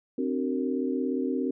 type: tone cluster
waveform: sine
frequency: 262 / 299.2 / 376 / 462.2 Hz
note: C4 / D4 / F#4 / A#4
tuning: +2 / +32 / +28 / -15 cents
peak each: -28 / -33 / -32 / -34 dBFS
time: 0.18-1.51 s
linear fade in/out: 5 ms
effects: none